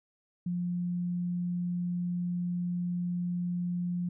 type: tone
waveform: sine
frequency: 176.4 Hz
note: F3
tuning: 18 cents sharp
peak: -29 dBFS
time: 0.46-4.09 s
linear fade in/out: 5 ms
effects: none